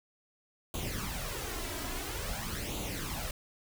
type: noise with flanger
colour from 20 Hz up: pink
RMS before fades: -37 dBFS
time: 0.74-3.31 s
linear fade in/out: 2 ms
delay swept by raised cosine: 0.28 to 3.08 ms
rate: 0.49 Hz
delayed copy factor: +0.65
effects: none